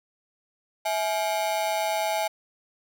45% pulse ring-modulated tone, 749 Hz, F#5, 21 cents sharp, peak -21 dBFS, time 0.85-2.28 s, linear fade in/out 10 ms, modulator 95.8 Hz, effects none

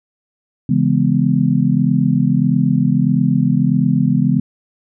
sine chord, C# minor seventh, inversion none, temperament just, 138.59 / 166.31 / 207.9 / 249.5 Hz, C#3 / E3 / G#3 / B3, 0 / +16 / +2 / +18 cents, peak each -17 dBFS, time 0.69-4.4 s, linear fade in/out 5 ms, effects none

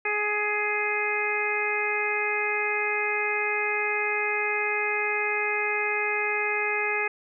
harmonic tone, 418.4 Hz, G#4, 13 cents sharp, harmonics 1 / 2 / 3 / 4 / 5 / 6, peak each -31 / -33 / -35 / -32 / -29 / -29 dBFS, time 0.05-7.08 s, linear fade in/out 5 ms, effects none

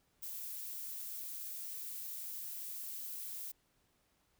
violet noise, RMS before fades -44 dBFS, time 0.22-3.52 s, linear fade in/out 10 ms, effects pink hiss -75 dBFS RMS until 4.39 s

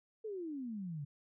sine exponential sweep, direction down, 451.6 to 137.5 Hz, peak -39 dBFS, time 0.24-1.05 s, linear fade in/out 10 ms, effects none

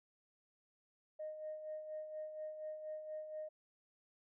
sine tone with tremolo, 618 Hz, D#5, 12 cents flat, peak -40 dBFS, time 1.19-3.49 s, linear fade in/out 10 ms, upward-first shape sine, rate 4.2 Hz, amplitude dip 55%, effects tanh soft clip ceiling -37 dBFS

